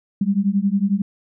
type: beating tone pair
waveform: sine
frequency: 193.5 / 204.5 Hz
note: G3 / G#3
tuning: -22 / -26 cents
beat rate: 11 Hz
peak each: -19 dBFS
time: 0.21-1.02 s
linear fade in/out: 5 ms
effects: none